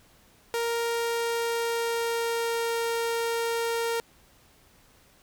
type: tone with pitch glide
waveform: sawtooth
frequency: 466.2 to 463 Hz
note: A#4 to A#4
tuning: 0 to -12 cents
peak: -22 dBFS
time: 0.54-4 s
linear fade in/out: 0 ms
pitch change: -12 cents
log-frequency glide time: 0.85-2.76 s
effects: pink hiss -59 dBFS RMS until 5.22 s